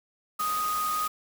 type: tone in noise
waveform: sine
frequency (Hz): 1244.5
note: D#6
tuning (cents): 0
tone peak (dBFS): -26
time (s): 0.39-1.08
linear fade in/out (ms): 10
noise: white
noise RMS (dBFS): -36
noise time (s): 0.39-1.08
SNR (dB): +7
effects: none